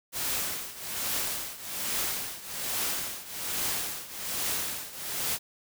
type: noise with tremolo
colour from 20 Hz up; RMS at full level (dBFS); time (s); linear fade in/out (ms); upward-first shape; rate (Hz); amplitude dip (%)
white; -29; 0.12-5.39; 50; triangle; 1.2; 85
effects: none